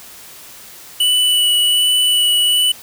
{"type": "tone with vibrato", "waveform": "square", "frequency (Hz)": 2960, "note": "F#7", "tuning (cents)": 0, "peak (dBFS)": -12, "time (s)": [1, 2.72], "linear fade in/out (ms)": 5, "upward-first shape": "sine", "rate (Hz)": 1.3, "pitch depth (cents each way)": 12, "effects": ["white hiss -38 dBFS RMS until 2.82 s"]}